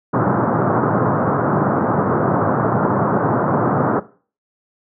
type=band-pass noise; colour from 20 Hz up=pink; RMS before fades=-17 dBFS; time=0.13-4 s; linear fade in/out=10 ms; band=110 to 1400 Hz; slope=48 dB/octave; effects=noise-tail reverb RT60 0.4 s tail -18 dB re dry

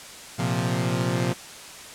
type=chord; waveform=sawtooth; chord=Bb suspended second; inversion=none; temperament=equal; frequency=116.54 / 130.81 / 174.61 Hz; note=Bb2 / C3 / F3; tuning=0 / 0 / 0 cents; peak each=-23 dBFS; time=0.38-1.34 s; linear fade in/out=20 ms; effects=white hiss -41 dBFS RMS until 1.94 s + low-pass 9000 Hz 12 dB/octave

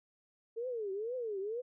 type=tone with vibrato; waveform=sine; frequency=442.1 Hz; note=A4; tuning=8 cents sharp; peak=-35 dBFS; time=0.56-1.62 s; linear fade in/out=20 ms; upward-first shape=triangle; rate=2.1 Hz; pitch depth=280 cents each way; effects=none

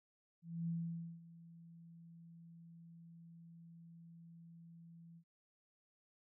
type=tone with ADSR envelope; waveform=sine; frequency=167.4 Hz; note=E3; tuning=27 cents sharp; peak=-36 dBFS; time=0.42-5.24 s; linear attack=260 ms; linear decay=520 ms; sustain=-19 dB; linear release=71 ms; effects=none

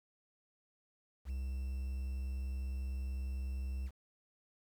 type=tone with quantisation; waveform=triangle; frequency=65.41 Hz; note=C2; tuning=in tune; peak=-34 dBFS; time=1.25-3.91 s; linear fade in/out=50 ms; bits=10; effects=none

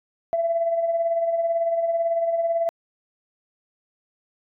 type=tone with tremolo; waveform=sine; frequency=670 Hz; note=E5; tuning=28 cents sharp; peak=-17 dBFS; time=0.33-2.69 s; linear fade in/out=0 ms; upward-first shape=sine; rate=18 Hz; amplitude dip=50%; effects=tanh soft clip ceiling -13 dBFS

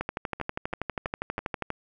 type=two click trains; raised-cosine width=0.5 ms; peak=-21 / -14 dBFS; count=4 / 22; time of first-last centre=0.4-1.39 / 0.01-1.704 s; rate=3.03 / 12.4 Hz; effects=none

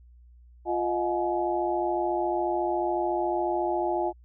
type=tone cluster; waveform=sine; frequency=350.2 / 625 / 719 / 847 Hz; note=F4 / D#5 / F#5 / G#5; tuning=+5 / +8 / -50 / +34 cents; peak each=-28 / -31 / -31 / -30 dBFS; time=0.65-4.13 s; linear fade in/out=50 ms; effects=added 60 Hz sine -50 dBFS peak until 4.24 s

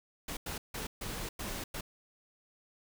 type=noise bursts at uneven times; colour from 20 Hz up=pink; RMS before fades=-39 dBFS; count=6; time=0.28-0.37 / 0.46-0.58 / 0.74-0.87 / 1.01-1.29 / 1.39-1.64 / 1.74-1.81 s; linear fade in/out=5 ms; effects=none

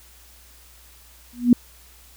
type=tone with exponential growth; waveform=sine; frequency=242.6 Hz; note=B3; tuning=31 cents flat; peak=-6 dBFS; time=1.33-1.53 s; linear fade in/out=2 ms; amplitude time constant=42 ms; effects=added 60 Hz sine -51 dBFS peak until 2.16 s + white hiss -51 dBFS RMS until 2.16 s

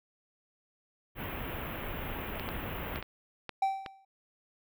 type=band-stop noise; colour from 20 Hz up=pink; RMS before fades=-38 dBFS; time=1.15-3.03 s; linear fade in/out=50 ms; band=3100 to 13000 Hz; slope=48 dB/octave
type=clicks; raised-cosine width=0.3 ms; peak=-21 dBFS; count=6; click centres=2.397 / 2.489 / 2.959 / 3.026 / 3.493 / 3.862 s
type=tone with exponential decay; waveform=triangle; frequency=776 Hz; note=G5; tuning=18 cents flat; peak=-21 dBFS; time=3.62-4.05 s; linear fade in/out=5 ms; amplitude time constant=93 ms
effects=none

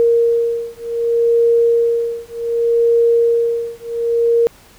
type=beating tone pair; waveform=sine; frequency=466.2 / 466.86 Hz; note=A#4 / A#4; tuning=0 / +3 cents; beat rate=0.66 Hz; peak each=-15 dBFS; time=0-4.47 s; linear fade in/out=0 ms; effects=pink hiss -46 dBFS RMS until 4.78 s

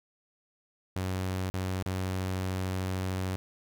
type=tone with dropouts; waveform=sawtooth; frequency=93.4 Hz; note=F#2; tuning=17 cents sharp; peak=-26 dBFS; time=0.96-3.36 s; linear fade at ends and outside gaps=0 ms; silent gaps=1.5-1.54 / 1.826-1.861 s; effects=none

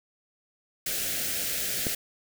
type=band-stop noise; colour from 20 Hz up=white; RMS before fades=-30 dBFS; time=0.86-1.95 s; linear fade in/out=5 ms; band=710 to 1400 Hz; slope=48 dB/octave
type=click; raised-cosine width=2 ms; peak=-16 dBFS; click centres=1.868 s
effects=none

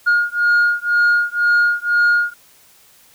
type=beating tone pair; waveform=sine; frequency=1426 / 1428 Hz; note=F6 / F6; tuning=+36 / +38 cents; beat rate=2 Hz; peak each=-14 dBFS; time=0.06-2.34 s; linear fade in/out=20 ms; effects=tanh soft clip ceiling -9 dBFS + white hiss -50 dBFS RMS until 3.14 s

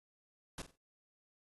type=noise with echo; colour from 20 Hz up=pink; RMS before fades=-43 dBFS; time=0.58-0.62 s; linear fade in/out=2 ms; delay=46 ms; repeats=3; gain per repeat=-12 dB; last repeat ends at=0.758 s; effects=AAC 32 kbps

